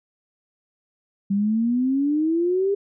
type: exponential sweep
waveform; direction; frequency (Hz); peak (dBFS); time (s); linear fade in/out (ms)
sine; up; 195 to 406.3; -18; 1.3-2.75; 10
effects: none